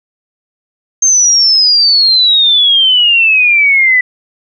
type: exponential sweep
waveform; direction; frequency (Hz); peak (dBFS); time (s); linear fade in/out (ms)
sine; down; 6390 to 1973; -5; 1.02-4.01; 5
effects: none